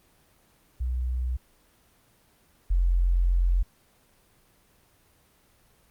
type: tone pair in turn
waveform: sine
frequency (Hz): 62.2 / 43.99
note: B1 / F1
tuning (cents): +13 / +13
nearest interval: tritone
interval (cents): 600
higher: first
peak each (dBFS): -25 / -19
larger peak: second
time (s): 0.8-1.37 / 2.7-3.63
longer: second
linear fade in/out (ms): 10
effects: pink hiss -62 dBFS RMS until 5.9 s + Opus 24 kbps